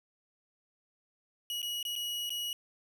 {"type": "tone with dropouts", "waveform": "40% pulse", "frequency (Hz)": 2910, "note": "F#7", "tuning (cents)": -29, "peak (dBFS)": -33, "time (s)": [1.5, 2.53], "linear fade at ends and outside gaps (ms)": 1, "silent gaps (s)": [[1.618, 1.628], [1.828, 1.851], [1.955, 1.961], [2.294, 2.304]], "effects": []}